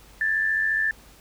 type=tone pair together; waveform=sine; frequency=1670 / 1764.5 Hz; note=G#6 / A6; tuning=+9 / +4 cents; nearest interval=minor second; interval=95 cents; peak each=-29 / -21 dBFS; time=0.21-0.91 s; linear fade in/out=2 ms; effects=added 50 Hz sine -52 dBFS peak until 1.2 s + pink hiss -52 dBFS RMS until 1.2 s